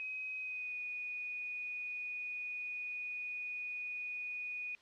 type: tone with pitch glide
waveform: sine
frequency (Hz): 2526 to 2470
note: D#7 to D#7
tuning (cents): +26 to -13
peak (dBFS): -38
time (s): 0-4.75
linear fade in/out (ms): 0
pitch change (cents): -39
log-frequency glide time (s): 0.37-0.78
effects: white hiss -65 dBFS RMS until 4.81 s + low-pass 4000 Hz 12 dB/octave